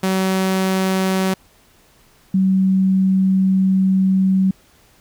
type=tone pair in turn; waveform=sawtooth / sine; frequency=189.2 / 189.89 Hz; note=F#3 / F#3; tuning=+39 / +45 cents; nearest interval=unison; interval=6 cents; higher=second; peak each=-12 dBFS; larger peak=neither; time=0.03-1.34 / 2.34-4.51 s; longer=second; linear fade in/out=5 ms; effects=pink hiss -53 dBFS RMS until 5 s